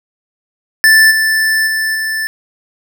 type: tone with level steps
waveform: square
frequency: 1761 Hz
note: A6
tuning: 1 cent sharp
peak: -5 / -11 / -14 / -16 dBFS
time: 0.84-2.27 s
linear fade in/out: 0 ms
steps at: 1.1 / 1.66 / 1.94 s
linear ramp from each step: 20 ms
effects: none